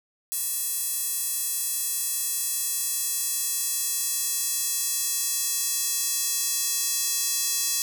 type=tone with high-pass filter sweep; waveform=square; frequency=372.5 Hz; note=F#4; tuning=12 cents sharp; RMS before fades=-27 dBFS; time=0.32-7.82 s; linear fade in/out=0 ms; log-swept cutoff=9500 to 6200 Hz; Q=1.2; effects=8-bit